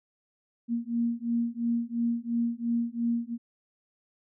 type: beating tone pair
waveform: sine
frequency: 233.1 / 236 Hz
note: A#3 / A#3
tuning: 0 / +22 cents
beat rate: 2.9 Hz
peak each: -29 dBFS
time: 0.68-3.38 s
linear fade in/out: 50 ms
effects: none